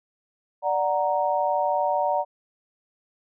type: chord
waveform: sine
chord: D augmented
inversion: none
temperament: equal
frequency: 587.3 / 740 / 932.3 Hz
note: D5 / F#5 / A#5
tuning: 0 / 0 / 0 cents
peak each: -25 dBFS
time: 0.62-2.25 s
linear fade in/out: 50 ms
effects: none